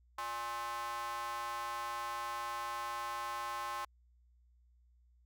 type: tone with high-pass filter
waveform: square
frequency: 118 Hz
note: A#2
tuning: 22 cents sharp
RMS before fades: -40 dBFS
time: 0.18-3.85 s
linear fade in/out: 5 ms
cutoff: 1000 Hz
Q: 4.7
effects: added 60 Hz sine -64 dBFS peak until 5.25 s